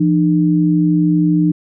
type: tone pair together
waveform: sine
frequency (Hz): 170 / 302.7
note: F3 / D#4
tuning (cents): -46 / -48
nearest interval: minor seventh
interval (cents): 998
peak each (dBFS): -13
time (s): 0-1.52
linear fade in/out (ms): 10
effects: none